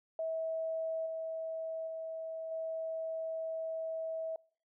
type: tone with level steps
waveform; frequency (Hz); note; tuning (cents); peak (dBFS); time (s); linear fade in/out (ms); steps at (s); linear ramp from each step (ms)
sine; 647; E5; -32; -33 / -36 / -38 / -35; 0.19-4.36; 2; 1.06 / 1.87 / 2.51; 5
effects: noise-tail reverb RT60 0.5 s tail -26 dB re dry